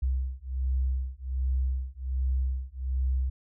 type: beating tone pair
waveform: sine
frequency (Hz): 64.2 / 65.5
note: C2 / C2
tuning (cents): -32 / +2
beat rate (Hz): 1.3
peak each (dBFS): -29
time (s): 0.02-3.3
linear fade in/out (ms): 10
effects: none